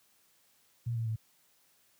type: tone with pitch steps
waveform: sine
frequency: 117.8 / 114.25 / 110.8 Hz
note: A#2 / A#2 / A2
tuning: +19 / -34 / +13 cents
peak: -30 dBFS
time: 0.86-1.16 s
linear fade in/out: 10 ms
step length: 100 ms
effects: white hiss -68 dBFS RMS until 1.99 s + high-pass 60 Hz 12 dB/octave